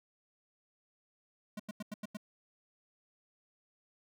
square tone bursts, 210 Hz, G#3, 19 cents sharp, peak -39 dBFS, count 6, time 1.57-2.171 s, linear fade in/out 5 ms, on 26 ms, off 89 ms, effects none

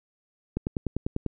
click train, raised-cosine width 3 ms, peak -14 dBFS, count 8, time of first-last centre 0.57-1.263 s, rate 10.1 Hz, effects none

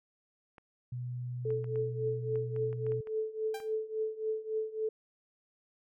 clicks, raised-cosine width 0.5 ms, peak -37 dBFS, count 11, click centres 0.582 / 1.505 / 1.643 / 1.758 / 2.357 / 2.563 / 2.729 / 2.866 / 2.92 / 3.072 / 3.602 s
sine tone with pitch glide, 123.47 to 122.62 Hz, B2 to B2, 0 to -12 cents, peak -35 dBFS, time 0.92-3.01 s, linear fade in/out 5 ms, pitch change -12 cents, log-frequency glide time 1.42-2.45 s
sine tone with tremolo, 437.1 Hz, A4, 11 cents flat, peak -28 dBFS, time 1.45-4.89 s, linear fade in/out 5 ms, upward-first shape triangle, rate 3.6 Hz, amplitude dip 90%
sawtooth tone with exponential decay, 791 Hz, G5, 15 cents sharp, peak -34 dBFS, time 3.54-3.75 s, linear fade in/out 5 ms, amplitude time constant 44 ms
effects none

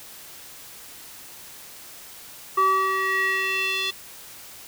square tone with band-pass filter sweep, 382.7 Hz, G4, 42 cents flat, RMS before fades -23 dBFS, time 2.57-3.91 s, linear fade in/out 10 ms, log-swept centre 1100 to 3400 Hz, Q 3.8, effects white hiss -43 dBFS RMS until 4.67 s

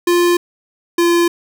square tone pair in turn, 349.2 / 343.4 Hz, F4 / F4, 0 / -29 cents, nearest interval unison, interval 29 cents, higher first, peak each -11 dBFS, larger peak neither, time 0.07-0.37 / 0.98-1.28 s, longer neither, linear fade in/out 5 ms, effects none

